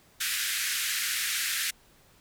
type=band-pass noise; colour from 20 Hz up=pink; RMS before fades=-30 dBFS; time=0.2-1.71 s; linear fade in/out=10 ms; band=1500 to 15000 Hz; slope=48 dB/octave; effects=pink hiss -60 dBFS RMS until 2.2 s